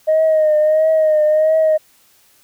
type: tone with vibrato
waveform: sine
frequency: 622 Hz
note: D#5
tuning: 1 cent flat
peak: -9 dBFS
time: 0.07-1.78 s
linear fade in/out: 20 ms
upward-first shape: triangle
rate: 1.5 Hz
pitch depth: 48 cents each way
effects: tanh soft clip ceiling -7 dBFS + white hiss -53 dBFS RMS until 2.43 s